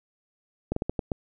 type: slowing click train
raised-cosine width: 2 ms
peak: -13 dBFS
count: 6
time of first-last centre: 0.72-1.118 s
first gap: 44 ms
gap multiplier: 1.3
effects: none